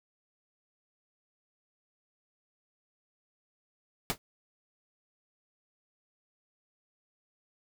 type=noise with exponential decay; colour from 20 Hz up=pink; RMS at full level=-26 dBFS; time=4.1-4.18 s; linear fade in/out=0 ms; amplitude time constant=16 ms; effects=none